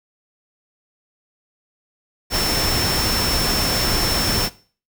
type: tone in noise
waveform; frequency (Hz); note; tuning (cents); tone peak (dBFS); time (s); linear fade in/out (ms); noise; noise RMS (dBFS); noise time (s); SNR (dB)
sine; 5380; E8; +34; -22; 2.3-4.5; 50; pink; -21; 2.3-4.5; -4
effects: noise-tail reverb RT60 0.4 s tail -18 dB re dry